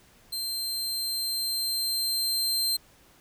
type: tone with level ramp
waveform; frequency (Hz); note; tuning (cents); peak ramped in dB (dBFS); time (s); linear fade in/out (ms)
sawtooth; 4140; C8; -19; -27 to -21; 0.32-2.77; 10
effects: pink hiss -58 dBFS RMS until 3.2 s